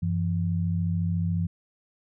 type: tone pair together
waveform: sine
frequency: 94.7 / 168.74 Hz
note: F#2 / E3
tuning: +41 / +41 cents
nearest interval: minor seventh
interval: 1000 cents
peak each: -26 dBFS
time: 0.02-1.47 s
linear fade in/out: 10 ms
effects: none